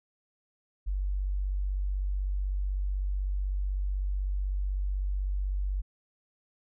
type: tone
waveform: sine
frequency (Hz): 48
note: G1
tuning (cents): -36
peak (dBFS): -27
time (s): 0.86-5.82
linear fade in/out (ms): 20
effects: none